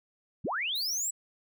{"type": "linear sweep", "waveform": "sine", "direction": "up", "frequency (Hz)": [74.3, 7940], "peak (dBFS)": -29, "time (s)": [0.44, 1.11], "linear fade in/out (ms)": 10}
{"type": "high-pass noise", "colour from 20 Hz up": "white", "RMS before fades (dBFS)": -43, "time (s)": [0.75, 1.1], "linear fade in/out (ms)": 5, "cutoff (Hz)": 9900, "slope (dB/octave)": 48}
{"effects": []}